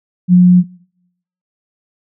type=tone; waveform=sine; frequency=179.5 Hz; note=F3; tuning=48 cents sharp; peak=-3 dBFS; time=0.28-0.64 s; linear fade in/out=50 ms; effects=noise-tail reverb RT60 0.8 s tail -25 dB re dry